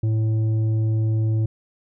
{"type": "tone with tanh clipping", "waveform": "sine", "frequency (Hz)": 110, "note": "A2", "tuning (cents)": 0, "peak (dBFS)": -19, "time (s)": [0.03, 1.46], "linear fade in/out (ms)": 5, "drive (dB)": 7, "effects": []}